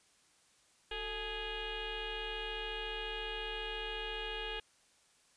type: tone with frequency modulation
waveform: sine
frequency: 1661.2 Hz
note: G#6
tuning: in tune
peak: -37 dBFS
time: 0.91-4.6 s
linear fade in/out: 5 ms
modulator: 406 Hz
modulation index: 4.2
effects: white hiss -68 dBFS RMS until 5.36 s + resampled to 22050 Hz